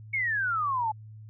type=exponential sweep; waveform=sine; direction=down; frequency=2233 to 845 Hz; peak=-25 dBFS; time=0.13-0.92 s; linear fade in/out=10 ms; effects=added 108 Hz sine -43 dBFS peak until 1.29 s